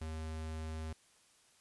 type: tone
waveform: square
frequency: 79.2 Hz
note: D#2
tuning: 31 cents sharp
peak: -40 dBFS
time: 0.01-0.93 s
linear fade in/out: 5 ms
effects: white hiss -67 dBFS RMS until 1.6 s + resampled to 24000 Hz